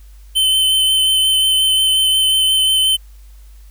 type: tone with vibrato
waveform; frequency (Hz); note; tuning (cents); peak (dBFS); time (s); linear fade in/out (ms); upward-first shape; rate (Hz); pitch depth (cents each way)
square; 3066; G7; -39; -12; 0.35-2.97; 20; sine; 5.6; 11
effects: added 50 Hz sine -37 dBFS peak until 3.7 s + white hiss -54 dBFS RMS until 3.7 s